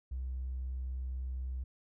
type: tone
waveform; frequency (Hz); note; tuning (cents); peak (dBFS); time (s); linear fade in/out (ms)
triangle; 64; C2; -38; -31; 0.11-1.64; 10
effects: tanh soft clip ceiling -33 dBFS